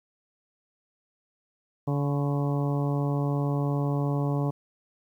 harmonic tone with a mistuned harmonic, 142.8 Hz, D3, 48 cents flat, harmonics 1 / 2 / 3 / 4 / 5 / 6 / 7 / 8, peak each -25 / -31 / -35 / -37 / -39 / -41 / -42 / -43 dBFS, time 1.87-4.51 s, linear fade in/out 10 ms, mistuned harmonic 8, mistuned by -65 cents, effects 10-bit

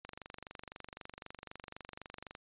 click train, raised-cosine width 0.3 ms, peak -29 dBFS, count 56, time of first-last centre 0.05-2.351 s, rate 23.9 Hz, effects resampled to 8000 Hz

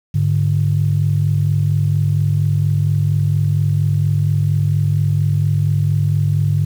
sine tone pair together, 102.7 / 147 Hz, G#2 / D3, -19 / +2 cents, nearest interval tritone, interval 621 cents, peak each -15 dBFS, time 0.14-6.65 s, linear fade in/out 10 ms, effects tanh soft clip ceiling -5 dBFS + 7-bit

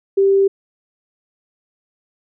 sine tone, 392 Hz, G4, in tune, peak -10 dBFS, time 0.17-0.48 s, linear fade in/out 10 ms, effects none

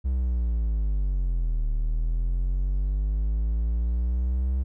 triangle linear two-way sweep, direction down then up, 65.6 to 37.14 to 65.6 Hz, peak -20 dBFS, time 0.04-4.64 s, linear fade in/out 20 ms, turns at 1.69 s, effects none

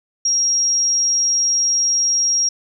sine tone, 5620 Hz, F8, 10 cents sharp, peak -14 dBFS, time 0.25-2.49 s, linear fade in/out 5 ms, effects 9-bit

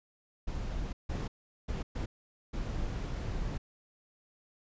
brown noise bursts at uneven times, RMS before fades -35 dBFS, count 5, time 0.47-0.93 / 1.09-1.28 / 1.68-1.83 / 1.95-2.06 / 2.53-3.58 s, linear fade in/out 10 ms, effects resampled to 16000 Hz

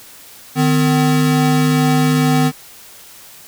square tone pair together, 152.56 / 255 Hz, D#3 / C4, -34 / -44 cents, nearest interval major sixth, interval 890 cents, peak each -15 dBFS, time 0.55-2.52 s, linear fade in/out 50 ms, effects white hiss -40 dBFS RMS until 3.47 s

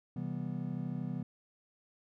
triangle chord, C major seventh, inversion none, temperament just, 130.81 / 163.52 / 196.22 / 245.3 Hz, C3 / E3 / G3 / B3, 0 / -14 / +2 / -12 cents, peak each -39 / -37 / -40 / -39 dBFS, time 0.16-1.23 s, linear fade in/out 5 ms, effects none

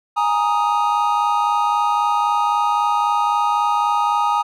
triangle chord, Ab suspended second, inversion none, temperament just, 830.6 / 934.4 / 1245.9 Hz, Ab5 / Bb5 / Eb6, 0 / +4 / +2 cents, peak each -18 dBFS, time 0.16-4.43 s, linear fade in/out 20 ms, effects none

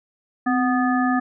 harmonic tone with a mistuned harmonic, 246.9 Hz, B3, in tune, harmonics 1 / 3 / 5 / 7, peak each -19 / -24 / -26 / -27 dBFS, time 0.46-1.2 s, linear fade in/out 10 ms, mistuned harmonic 1, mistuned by +61 cents, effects none

